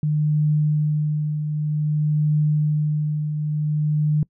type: tone with tremolo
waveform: sine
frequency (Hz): 151.1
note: D3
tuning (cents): +50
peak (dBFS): -15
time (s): 0.03-4.23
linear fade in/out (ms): 2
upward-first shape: triangle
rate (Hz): 0.53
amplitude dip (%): 55
effects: noise-tail reverb RT60 0.1 s tail -24 dB re dry